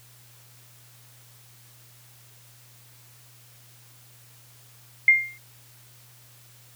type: tone with exponential decay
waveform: sine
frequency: 2113 Hz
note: C7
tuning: 16 cents sharp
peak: -9 dBFS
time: 5.08-5.38 s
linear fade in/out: 2 ms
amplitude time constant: 64 ms
effects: added 120 Hz sine -54 dBFS peak until 6.75 s + white hiss -54 dBFS RMS until 6.75 s